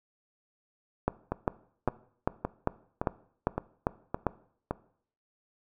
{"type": "two click trains", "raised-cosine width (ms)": 1, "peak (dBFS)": [-11, -15], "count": [9, 7], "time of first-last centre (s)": [[1.08, 4.267], [1.32, 4.71]], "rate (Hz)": [2.51, 1.77], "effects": ["noise-tail reverb RT60 0.6 s tail -19 dB re dry"]}